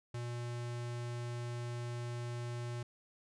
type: tone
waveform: square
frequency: 120 Hz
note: B2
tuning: 49 cents flat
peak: -39 dBFS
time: 0.14-2.83 s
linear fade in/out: 5 ms
effects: resampled to 22050 Hz